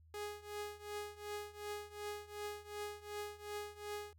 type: tone with tremolo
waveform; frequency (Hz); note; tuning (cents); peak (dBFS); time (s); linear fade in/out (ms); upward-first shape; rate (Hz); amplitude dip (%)
sawtooth; 415.3; G#4; 0; -36; 0.14-4.13; 2; triangle; 2.7; 90
effects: added 80 Hz sine -61 dBFS peak until 4.18 s